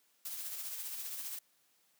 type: noise with tremolo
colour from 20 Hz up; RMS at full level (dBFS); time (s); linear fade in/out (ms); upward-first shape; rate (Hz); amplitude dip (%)
blue; -40; 0.25-1.39; 5; triangle; 15; 45
effects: white hiss -72 dBFS RMS until 1.99 s + high-pass 150 Hz 12 dB/octave